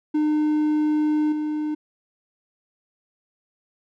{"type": "tone with level steps", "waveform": "triangle", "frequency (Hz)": 303.5, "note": "D#4", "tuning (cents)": -43, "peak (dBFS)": [-16, -21], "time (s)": [0.14, 1.75], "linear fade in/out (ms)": 10, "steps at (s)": 1.32, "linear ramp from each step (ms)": 5, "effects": []}